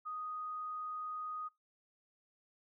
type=tone; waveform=sine; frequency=1244.5 Hz; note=D#6; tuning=in tune; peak=-39 dBFS; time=0.05-1.49 s; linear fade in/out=20 ms; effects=noise-tail reverb RT60 0.2 s tail -22 dB re dry